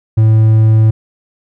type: tone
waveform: triangle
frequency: 110 Hz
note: A2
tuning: in tune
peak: -3 dBFS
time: 0.17-0.91 s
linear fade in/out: 10 ms
effects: none